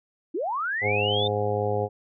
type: linear sweep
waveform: sine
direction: up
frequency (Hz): 280 to 3647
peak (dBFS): -25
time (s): 0.34-1.28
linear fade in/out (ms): 10
type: harmonic tone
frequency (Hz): 103.83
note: G#2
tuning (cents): 0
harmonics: 1 / 2 / 3 / 4 / 5 / 6 / 7 / 8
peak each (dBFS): -29 / -37 / -40 / -28 / -28 / -40 / -31 / -34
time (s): 0.81-1.89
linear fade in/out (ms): 50
effects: none